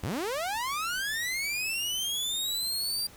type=linear sweep; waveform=sawtooth; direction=up; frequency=63.1 to 4753 Hz; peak=-26 dBFS; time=0.03-3.07 s; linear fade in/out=5 ms; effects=pink hiss -52 dBFS RMS until 3.16 s